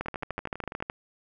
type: two click trains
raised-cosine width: 0.5 ms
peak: -22 / -16 dBFS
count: 10 / 13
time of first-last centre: 0.06-0.804 / 0.01-0.899 s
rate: 12.1 / 13.5 Hz
effects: none